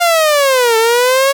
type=linear two-way sweep; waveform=sawtooth; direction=down then up; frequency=705 to 442.8 to 558 Hz; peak=-5 dBFS; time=0-1.33 s; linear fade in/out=20 ms; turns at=0.77 s; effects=none